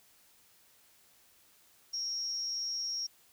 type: tone with amplitude modulation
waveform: sine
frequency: 5580 Hz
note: F8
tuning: 2 cents flat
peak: -30 dBFS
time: 1.93-3.07 s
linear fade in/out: 10 ms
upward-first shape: sine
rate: 278 Hz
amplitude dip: 65%
effects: white hiss -64 dBFS RMS until 3.32 s